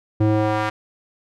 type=tone with band-pass filter sweep; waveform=square; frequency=107.3 Hz; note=A2; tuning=43 cents flat; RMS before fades=-19 dBFS; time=0.2-0.7 s; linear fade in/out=10 ms; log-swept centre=250 to 1400 Hz; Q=1; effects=none